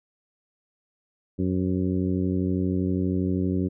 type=harmonic tone with a mistuned harmonic; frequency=92.5 Hz; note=F#2; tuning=in tune; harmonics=1 / 2 / 3 / 4 / 5 / 6; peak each=-28 / -26 / -27 / -31 / -39 / -43 dBFS; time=1.38-3.69 s; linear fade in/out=20 ms; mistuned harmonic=6; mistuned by=-34 cents; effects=none